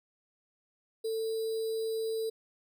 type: tone with sample-and-hold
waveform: sine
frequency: 446.2 Hz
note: A4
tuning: 24 cents sharp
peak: -30 dBFS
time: 1.04-2.3 s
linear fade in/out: 10 ms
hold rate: 4410 Hz
effects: none